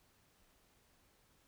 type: silence
effects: pink hiss -71 dBFS RMS until 1.47 s